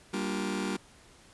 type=chord; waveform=sawtooth; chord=G minor seventh; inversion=none; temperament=just; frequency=196 / 235.2 / 294 / 352.8 Hz; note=G3 / Bb3 / D4 / F4; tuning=0 / +16 / +2 / +18 cents; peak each=-29 / -33 / -33 / -33 dBFS; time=0.13-0.77 s; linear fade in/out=10 ms; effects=pink hiss -57 dBFS RMS until 1.33 s + resampled to 24000 Hz